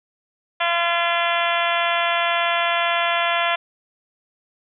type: harmonic tone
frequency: 341.9 Hz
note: F4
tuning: 37 cents flat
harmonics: 2 / 3 / 4 / 5 / 6 / 7 / 8 / 9 / 10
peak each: -23 / -25 / -26 / -27 / -28 / -28 / -29 / -30 / -30 dBFS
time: 0.6-3.56 s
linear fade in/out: 10 ms
effects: none